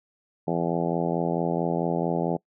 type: harmonic tone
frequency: 84.5 Hz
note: E2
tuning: 43 cents sharp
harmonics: 2 / 3 / 4 / 5 / 6 / 7 / 8 / 9 / 10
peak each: -28 / -32 / -31 / -31 / -33 / -33 / -34 / -34 / -37 dBFS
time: 0.47-2.37 s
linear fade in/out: 10 ms
effects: noise-tail reverb RT60 0.1 s tail -24 dB re dry